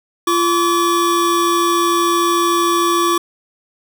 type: tone pair together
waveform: square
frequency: 343.7 / 1144.4 Hz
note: F4 / D6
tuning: -28 / -45 cents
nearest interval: octave + major sixth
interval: 2083 cents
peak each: -17 / -16 dBFS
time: 0.27-3.18 s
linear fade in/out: 5 ms
effects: none